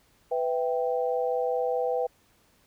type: chord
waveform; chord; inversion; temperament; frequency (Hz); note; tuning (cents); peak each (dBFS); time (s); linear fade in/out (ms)
sine; E minor; second; equal with one note detuned; 497.3 / 659.3 / 784; B4 / E5 / G5; +12 / 0 / 0; -26 / -32 / -31; 0.31-2.07; 10
effects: pink hiss -64 dBFS RMS until 2.66 s